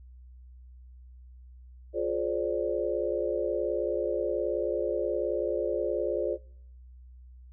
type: chord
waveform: sine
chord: D half-diminished seventh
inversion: first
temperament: just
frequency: 352.4 / 422.9 / 528.6 / 587.3 Hz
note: F4 / Ab4 / C5 / D5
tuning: +16 / +31 / +18 / 0 cents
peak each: -32 dBFS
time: 1.93-6.38 s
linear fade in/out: 50 ms
effects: noise-tail reverb RT60 0.7 s tail -25 dB re dry + added 62 Hz sine -47 dBFS peak until 7.52 s